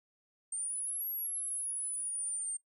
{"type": "linear two-way sweep", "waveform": "sine", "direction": "up then down", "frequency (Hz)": [8680, 11620, 8680], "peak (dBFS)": -34, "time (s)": [0.52, 2.57], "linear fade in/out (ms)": 5, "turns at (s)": 1.07, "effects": ["noise-tail reverb RT60 0.1 s tail -21 dB re dry"]}